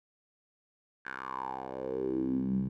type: tone with band-pass filter sweep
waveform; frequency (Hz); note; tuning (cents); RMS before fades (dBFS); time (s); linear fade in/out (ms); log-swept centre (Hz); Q
10% pulse; 65.41; C2; 0; -34; 1.05-2.69; 10; 1600 to 160; 6.2
effects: none